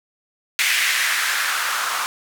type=noise with band-pass filter sweep; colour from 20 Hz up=blue; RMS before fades=-21 dBFS; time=0.59-2.06 s; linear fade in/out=0 ms; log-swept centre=2200 to 1100 Hz; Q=2.6; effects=none